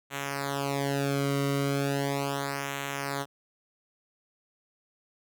sawtooth tone with flanger, 139.7 Hz, C#3, 14 cents sharp, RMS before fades -30 dBFS, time 0.1-3.26 s, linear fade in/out 50 ms, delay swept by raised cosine 0.2 to 1.19 ms, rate 0.37 Hz, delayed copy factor -0.9, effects none

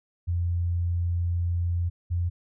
sine tone pair in turn, 86.7 / 87.17 Hz, F2 / F2, -12 / -3 cents, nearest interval unison, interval 9 cents, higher second, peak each -23 dBFS, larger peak neither, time 0.27-1.9 / 2.1-2.3 s, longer first, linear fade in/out 20 ms, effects none

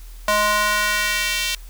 square tone with high-pass filter sweep, 209.1 Hz, G#3, 12 cents sharp, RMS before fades -20 dBFS, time 0.28-1.55 s, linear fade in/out 2 ms, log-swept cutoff 800 to 3000 Hz, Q 1.5, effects added 40 Hz sine -35 dBFS peak until 1.69 s + white hiss -49 dBFS RMS until 1.69 s

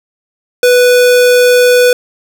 square tone, 493.9 Hz, B4, in tune, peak -5 dBFS, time 0.63-1.93 s, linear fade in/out 2 ms, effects none

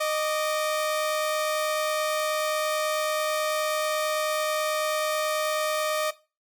sawtooth tone pair together, 616.6 / 1164 Hz, D#5 / D6, -16 / -16 cents, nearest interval major seventh, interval 1100 cents, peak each -21 / -29 dBFS, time 0-6.11 s, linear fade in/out 10 ms, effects noise-tail reverb RT60 0.3 s tail -18 dB re dry + AAC 64 kbps

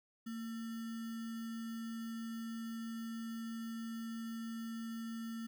sine tone with sample-and-hold, 228.1 Hz, A#3, 37 cents flat, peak -40 dBFS, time 0.26-5.47 s, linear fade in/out 10 ms, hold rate 1575 Hz, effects none

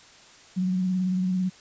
sine tone with vibrato, 184.5 Hz, F#3, 5 cents flat, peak -22 dBFS, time 0.56-1.5 s, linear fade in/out 20 ms, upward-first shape triangle, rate 18 Hz, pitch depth 42 cents each way, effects white hiss -51 dBFS RMS until 1.6 s + resampled to 16000 Hz

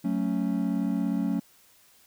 triangle chord, F# minor, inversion none, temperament just, 185 / 222 / 277.5 Hz, F#3 / A3 / C#4, 0 / +16 / +2 cents, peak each -27 dBFS, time 0.04-1.4 s, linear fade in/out 10 ms, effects white hiss -59 dBFS RMS until 2.06 s

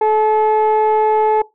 sine tone pair together, 432 / 862.1 Hz, A4 / A5, -32 / -36 cents, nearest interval octave, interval 1196 cents, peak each -12 dBFS, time 0.01-1.42 s, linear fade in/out 5 ms, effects noise-tail reverb RT60 0.2 s tail -21 dB re dry + tanh soft clip ceiling -8 dBFS

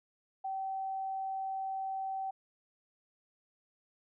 sine tone, 770 Hz, G5, 31 cents flat, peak -34 dBFS, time 0.44-2.31 s, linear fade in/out 10 ms, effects none

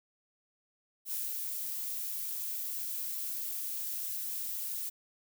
violet noise with ADSR envelope, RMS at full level -35 dBFS, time 1.05-4.9 s, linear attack 68 ms, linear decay 190 ms, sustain -2 dB, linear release 15 ms, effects none

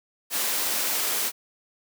white high-pass noise, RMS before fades -26 dBFS, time 0.3-1.32 s, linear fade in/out 50 ms, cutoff 250 Hz, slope 12 dB/octave, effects none

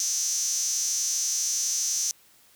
sawtooth tone with high-pass filter, 232.2 Hz, A#3, 7 cents flat, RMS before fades -27 dBFS, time 0-2.11 s, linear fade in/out 0 ms, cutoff 6100 Hz, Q 9.3, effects white hiss -58 dBFS RMS until 2.55 s

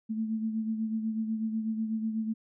sine beating tone pair, 220 / 228.1 Hz, A3 / A#3, 0 / -37 cents, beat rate 8.1 Hz, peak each -29 / -38 dBFS, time 0.09-2.34 s, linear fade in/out 20 ms, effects none

